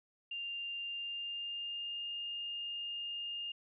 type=tone with pitch glide; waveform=sine; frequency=2794 to 2823 Hz; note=F7 to F7; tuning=0 to +18 cents; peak=-38 dBFS; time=0.31-3.52 s; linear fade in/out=5 ms; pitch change=+18 cents; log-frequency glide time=0.81-2.05 s; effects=none